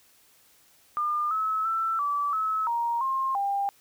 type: tone with pitch steps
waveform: sine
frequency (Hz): 1205 / 1294 / 1332 / 1155 / 1294 / 938 / 1064 / 798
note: D6 / E6 / E6 / D6 / E6 / A#5 / C6 / G5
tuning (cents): +44 / -32 / +18 / -29 / -32 / +11 / +29 / +31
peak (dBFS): -24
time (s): 0.97-3.69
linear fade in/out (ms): 0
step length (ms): 340
effects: white hiss -60 dBFS RMS until 3.8 s

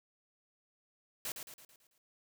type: noise with echo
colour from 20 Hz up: white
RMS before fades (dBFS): -39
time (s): 1.25-1.32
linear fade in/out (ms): 2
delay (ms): 110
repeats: 6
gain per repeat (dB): -6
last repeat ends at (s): 1.98
effects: none

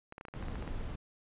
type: clicks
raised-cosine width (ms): 0.5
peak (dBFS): -30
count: 11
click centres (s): 0.124 / 0.181 / 0.211 / 0.252 / 0.284 / 0.339 / 0.426 / 0.484 / 0.556 / 0.625 / 0.677
type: noise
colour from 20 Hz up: brown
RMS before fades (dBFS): -39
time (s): 0.34-0.96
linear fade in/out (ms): 10
effects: resampled to 8000 Hz

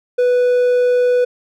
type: tone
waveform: triangle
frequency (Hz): 493.9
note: B4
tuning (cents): 0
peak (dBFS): -9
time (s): 0.18-1.25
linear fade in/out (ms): 10
effects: none

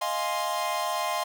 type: chord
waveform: 45% pulse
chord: F minor seventh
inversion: third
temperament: equal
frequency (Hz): 622.3 / 698.5 / 830.6 / 1046.5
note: Eb5 / F5 / Ab5 / C6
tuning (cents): 0 / 0 / 0 / 0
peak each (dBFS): -34 / -32 / -34 / -30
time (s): 0.01-1.24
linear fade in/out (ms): 10
effects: none

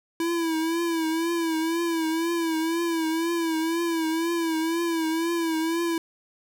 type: tone with vibrato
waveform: square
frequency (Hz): 329.6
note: E4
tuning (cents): 0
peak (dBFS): -24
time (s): 0.2-5.98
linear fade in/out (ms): 2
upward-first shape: triangle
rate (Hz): 2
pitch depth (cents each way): 71
effects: none

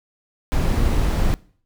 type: noise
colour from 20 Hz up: brown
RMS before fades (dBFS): -18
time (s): 0.52-1.34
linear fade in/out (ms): 0
effects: noise-tail reverb RT60 0.5 s tail -22 dB re dry

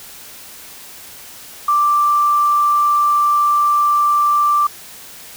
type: tone with quantisation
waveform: sine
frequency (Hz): 1176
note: D6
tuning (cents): +2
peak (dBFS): -11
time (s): 1.68-4.67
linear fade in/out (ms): 5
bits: 6
effects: white hiss -37 dBFS RMS until 5.36 s

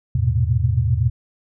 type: tone cluster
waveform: sine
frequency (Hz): 79.6 / 103.6 / 117.7 / 125.5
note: D#2 / G#2 / A#2 / B2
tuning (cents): +40 / -4 / +17 / +28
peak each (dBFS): -21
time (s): 0.15-1.1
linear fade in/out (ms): 5
effects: none

